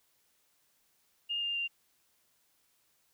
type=tone with pitch steps; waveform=sine; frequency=2828 / 2805 / 2783 Hz; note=F7 / F7 / F7; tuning=+21 / +7 / -7 cents; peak=-31 dBFS; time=1.29-1.68 s; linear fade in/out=20 ms; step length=130 ms; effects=white hiss -72 dBFS RMS until 3.13 s